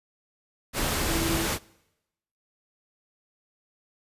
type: tone in noise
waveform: sine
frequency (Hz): 330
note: E4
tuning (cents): +2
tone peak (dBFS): -29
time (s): 1.06-1.47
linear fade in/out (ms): 50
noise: pink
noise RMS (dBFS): -27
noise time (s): 0.73-1.59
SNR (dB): -5
effects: noise-tail reverb RT60 0.9 s tail -23 dB re dry + resampled to 32000 Hz